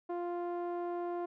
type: tone with low-pass filter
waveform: sawtooth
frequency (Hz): 349.2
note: F4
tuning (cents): 0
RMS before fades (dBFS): -37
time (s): 0.09-1.26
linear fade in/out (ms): 10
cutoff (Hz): 850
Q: 1.3
effects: none